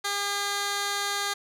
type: tone with band-pass filter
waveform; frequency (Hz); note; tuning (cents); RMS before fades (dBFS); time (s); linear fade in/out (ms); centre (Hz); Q
15% pulse; 404; G#4; -48; -29; 0.04-1.34; 10; 4600; 0.57
effects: none